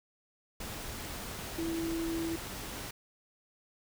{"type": "tone in noise", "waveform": "sine", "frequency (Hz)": 330, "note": "E4", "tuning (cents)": 2, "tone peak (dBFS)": -32, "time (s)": [1.58, 2.36], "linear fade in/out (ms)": 5, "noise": "pink", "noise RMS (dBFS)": -41, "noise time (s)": [0.6, 2.91], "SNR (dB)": 6, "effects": []}